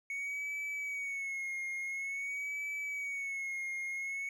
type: tone with vibrato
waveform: triangle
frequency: 2217 Hz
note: C#7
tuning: in tune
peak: -34 dBFS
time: 0.1-4.29 s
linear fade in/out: 2 ms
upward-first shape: sine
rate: 0.48 Hz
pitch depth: 63 cents each way
effects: none